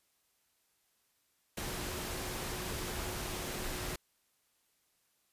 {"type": "tone in noise", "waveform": "sine", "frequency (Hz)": 363.7, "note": "F#4", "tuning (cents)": -30, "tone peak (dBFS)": -48, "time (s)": [1.57, 3.96], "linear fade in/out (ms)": 5, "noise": "pink", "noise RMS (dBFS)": -39, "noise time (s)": [1.57, 3.96], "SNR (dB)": -12, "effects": ["white hiss -75 dBFS RMS until 5.32 s", "resampled to 32000 Hz"]}